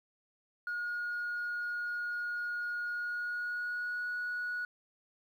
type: tone with pitch glide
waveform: sine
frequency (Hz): 1438 to 1461.4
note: F#6 to F#6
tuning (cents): -50 to -22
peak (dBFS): -32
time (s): 0.67-4.65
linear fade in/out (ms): 2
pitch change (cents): +28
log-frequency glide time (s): 2.91-4.09
effects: tanh soft clip ceiling -31 dBFS + 11-bit